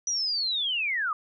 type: linear sweep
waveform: sine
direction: down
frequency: 5920 to 1174.7 Hz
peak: -25 dBFS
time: 0.07-1.13 s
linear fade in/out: 2 ms
effects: none